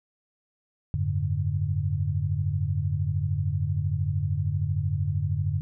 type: tone cluster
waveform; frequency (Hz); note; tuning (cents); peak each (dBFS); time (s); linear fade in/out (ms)
sine; 89.8 / 102.8 / 144.1; F2 / G#2 / D3; +49 / -17 / -33; -28; 0.94-5.61; 0
effects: none